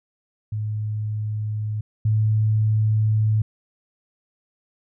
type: tone pair in turn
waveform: sine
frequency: 106.9 / 108.27 Hz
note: A2 / A2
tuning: -49 / -27 cents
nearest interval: unison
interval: 22 cents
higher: second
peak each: -23 / -16 dBFS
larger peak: second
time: 0.52-1.81 / 2.05-3.42 s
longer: second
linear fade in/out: 5 ms
effects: none